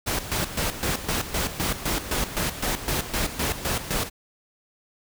pink noise with tremolo, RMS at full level -25 dBFS, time 0.06-4.1 s, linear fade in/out 20 ms, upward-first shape square, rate 3.9 Hz, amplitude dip 70%, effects none

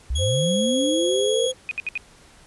sine linear sweep, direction up, 55 to 480.2 Hz, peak -21 dBFS, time 0.1-1.47 s, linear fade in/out 5 ms
sawtooth tone, 3328 Hz, G#7, 3 cents sharp, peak -22 dBFS, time 0.15-1.52 s, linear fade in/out 10 ms
sine tone with pitch glide, 520 to 515.5 Hz, C5 to C5, -11 to -26 cents, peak -22 dBFS, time 0.18-1.54 s, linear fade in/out 50 ms, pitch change -15 cents, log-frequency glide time 0.96-1.01 s
sine tone bursts, 2489 Hz, D#7, in tune, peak -23 dBFS, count 4, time 1.69-1.976 s, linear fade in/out 0 ms, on 22 ms, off 66 ms
effects pink hiss -51 dBFS RMS until 2.46 s + resampled to 24000 Hz

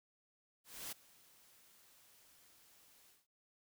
white noise with ADSR envelope, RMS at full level -44 dBFS, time 0.64-3.27 s, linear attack 280 ms, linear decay 10 ms, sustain -22 dB, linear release 180 ms, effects none

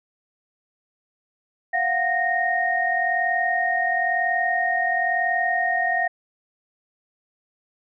sine tone cluster, 694 / 735 / 1855 Hz, F5 / F#5 / A#6, -11 / -12 / -9 cents, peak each -25 / -25 / -22 dBFS, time 1.73-6.08 s, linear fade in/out 10 ms, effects none

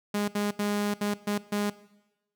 sawtooth tone bursts at uneven times, 205.9 Hz, G#3, 15 cents flat, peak -22 dBFS, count 6, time 0.14-0.28 / 0.35-0.51 / 0.59-0.94 / 1.01-1.14 / 1.27-1.38 / 1.52-1.7 s, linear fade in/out 5 ms, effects noise-tail reverb RT60 1.0 s tail -19 dB re dry

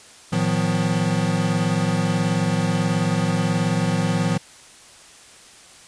square tone cluster, 112.3 / 159.5 / 178 / 247.2 Hz, A2 / D#3 / F3 / B3, +36 / +43 / +33 / +2 cents, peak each -27 / -24 / -23 / -29 dBFS, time 0.32-4.38 s, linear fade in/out 10 ms, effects white hiss -46 dBFS RMS until 5.87 s + resampled to 22050 Hz

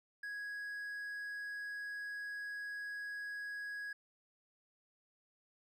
triangle tone, 1661.2 Hz, G#6, in tune, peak -39 dBFS, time 0.23-3.93 s, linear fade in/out 5 ms, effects none

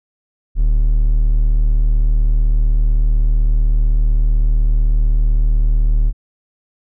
triangle tone, 37.91 Hz, D#1, 44 cents flat, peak -8 dBFS, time 0.55-6.13 s, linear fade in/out 50 ms, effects none

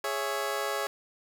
20% pulse chord, C# minor, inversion second, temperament just, 415.8 / 554.4 / 665.2 Hz, G#4 / C#5 / E5, +2 / 0 / +16 cents, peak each -29 / -28 / -31 dBFS, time 0.04-0.87 s, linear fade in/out 2 ms, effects 10-bit

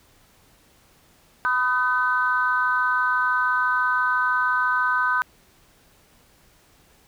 sine tone cluster, 999 / 1247 / 1521 Hz, B5 / D#6 / F#6, +20 / +3 / +47 cents, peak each -24 / -24 / -21 dBFS, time 1.45-5.22 s, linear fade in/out 0 ms, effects tanh soft clip ceiling -9 dBFS + pink hiss -57 dBFS RMS until 7.07 s

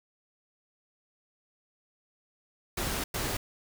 pink noise bursts at uneven times, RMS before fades -32 dBFS, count 2, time 2.77-3.04 / 3.14-3.37 s, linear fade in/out 5 ms, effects none

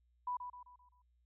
sine tone with echo, 987.8 Hz, B5, in tune, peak -35 dBFS, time 0.27-0.37 s, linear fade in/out 5 ms, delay 130 ms, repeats 5, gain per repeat -7 dB, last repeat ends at 1.02 s, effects added 60 Hz sine -70 dBFS peak until 1.25 s

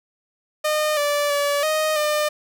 sawtooth tone with pitch steps, 610 / 582 / 574 / 622 / 602 Hz, D#5 / D5 / D5 / D#5 / D5, -34 / -16 / -40 / -1 / +43 cents, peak -15 dBFS, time 0.64-2.29 s, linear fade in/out 10 ms, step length 330 ms, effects none

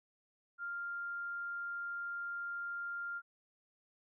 sine tone, 1396.9 Hz, F6, in tune, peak -38 dBFS, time 0.58-3.22 s, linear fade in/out 50 ms, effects none

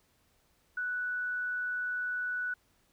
sine tone with amplitude modulation, 1480 Hz, F#6, in tune, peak -30 dBFS, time 0.77-2.54 s, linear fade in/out 5 ms, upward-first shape sine, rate 120 Hz, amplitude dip 25%, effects pink hiss -70 dBFS RMS until 2.92 s

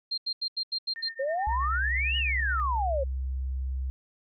sine tone bursts, 4186 Hz, C8, in tune, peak -27 dBFS, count 7, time 0.11-1.09 s, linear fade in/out 10 ms, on 68 ms, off 84 ms
sine tone with tremolo, 1819 Hz, A#6, 43 cents flat, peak -34 dBFS, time 0.96-2.6 s, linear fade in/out 0 ms, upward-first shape triangle, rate 9.2 Hz, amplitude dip 100%
sine exponential two-way sweep, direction up then down, 518 to 2960 to 518 Hz, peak -26 dBFS, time 1.19-3.04 s, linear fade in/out 10 ms, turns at 2.17 s
sine tone, 65.41 Hz, C2, in tune, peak -28 dBFS, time 1.47-3.9 s, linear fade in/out 0 ms
effects none

